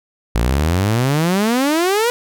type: exponential sweep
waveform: sawtooth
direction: up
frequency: 53.7 to 493.9 Hz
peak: -10 dBFS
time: 0.35-2.1 s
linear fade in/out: 0 ms
effects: none